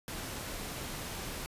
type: noise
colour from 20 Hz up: pink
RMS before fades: -40 dBFS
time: 0.08-1.46 s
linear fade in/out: 0 ms
effects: resampled to 32000 Hz